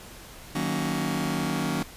sawtooth chord, D# minor seventh, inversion none, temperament just, 155.56 / 186.68 / 233.3 / 280 Hz, D#3 / F#3 / A#3 / C#4, 0 / +16 / +2 / +18 cents, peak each -27 dBFS, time 0.55-1.83 s, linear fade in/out 5 ms, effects pink hiss -45 dBFS RMS until 1.96 s + resampled to 32000 Hz

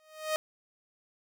sawtooth tone with exponential growth, 623 Hz, D#5, 2 cents sharp, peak -21 dBFS, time 0-0.36 s, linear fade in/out 0 ms, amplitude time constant 77 ms, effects none

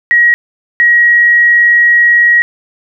sine tone pair in turn, 1901 / 1901 Hz, A#6 / A#6, +33 / +33 cents, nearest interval unison, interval 0 cents, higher neither, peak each -4 dBFS, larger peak neither, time 0.11-0.34 / 0.8-2.42 s, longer second, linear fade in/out 0 ms, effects none

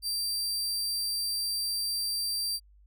sawtooth tone, 4699 Hz, D8, in tune, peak -26 dBFS, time 0.02-2.6 s, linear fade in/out 50 ms, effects added 50 Hz sine -55 dBFS peak until 2.86 s

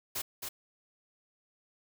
white noise with echo, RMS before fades -35 dBFS, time 0.15-0.22 s, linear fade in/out 10 ms, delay 270 ms, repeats 1, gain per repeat -4 dB, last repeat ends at 0.49 s, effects none

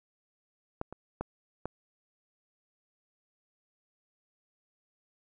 clicks, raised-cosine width 1 ms, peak -19 / -28 / -19 / -20 dBFS, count 4, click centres 0.814 / 0.926 / 1.21 / 1.656 s, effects none

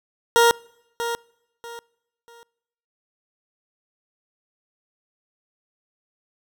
20% pulse tone with echo, 468.4 Hz, A#4, 8 cents sharp, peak -8 dBFS, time 0.36-0.51 s, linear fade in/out 0 ms, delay 640 ms, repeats 3, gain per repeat -11 dB, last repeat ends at 2.43 s, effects noise-tail reverb RT60 0.9 s tail -26 dB re dry

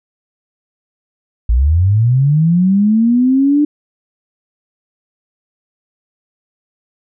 sine linear sweep, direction up, 53.1 to 299.2 Hz, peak -8 dBFS, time 1.49-3.65 s, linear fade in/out 5 ms, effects none

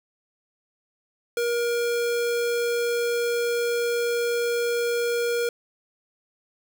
square tone, 474.2 Hz, A#4, 30 cents sharp, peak -23 dBFS, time 1.37-5.49 s, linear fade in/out 2 ms, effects none

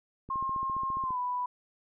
click train, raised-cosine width 3 ms, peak -32 dBFS, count 13, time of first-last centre 0.29-1.106 s, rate 14.7 Hz
sine tone with pitch glide, 1067 to 989.8 Hz, C6 to B5, +34 to +4 cents, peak -29 dBFS, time 0.3-1.46 s, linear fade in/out 5 ms, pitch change -130 cents, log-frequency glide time 1.02-1.18 s
effects none

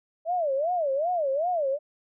sine tone with vibrato, 623 Hz, D#5, 2 cents sharp, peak -23 dBFS, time 0.25-1.79 s, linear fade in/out 50 ms, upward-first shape sine, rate 2.6 Hz, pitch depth 270 cents each way, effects none

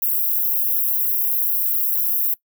white high-pass noise, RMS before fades -20 dBFS, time 0.02-2.34 s, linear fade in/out 5 ms, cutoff 12000 Hz, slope 48 dB/octave, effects noise-tail reverb RT60 0.1 s tail -20 dB re dry

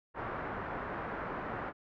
white low-pass noise, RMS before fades -39 dBFS, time 0.14-1.73 s, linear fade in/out 50 ms, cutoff 1500 Hz, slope 24 dB/octave, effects none

